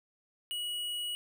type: tone with tanh clipping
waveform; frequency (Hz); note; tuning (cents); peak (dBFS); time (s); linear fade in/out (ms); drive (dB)
triangle; 2914; F#7; -27; -35; 0.51-1.15; 0; 18
effects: none